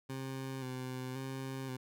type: tone with vibrato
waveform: 20% pulse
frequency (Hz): 130.81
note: C3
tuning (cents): 0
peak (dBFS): -34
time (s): 0.09-1.77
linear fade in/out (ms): 10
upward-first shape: square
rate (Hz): 0.94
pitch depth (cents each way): 31
effects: none